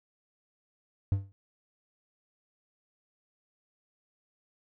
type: tone with exponential decay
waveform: triangle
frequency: 98 Hz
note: G2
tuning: in tune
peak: -18 dBFS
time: 1.12-1.32 s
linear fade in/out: 0 ms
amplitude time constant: 43 ms
effects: none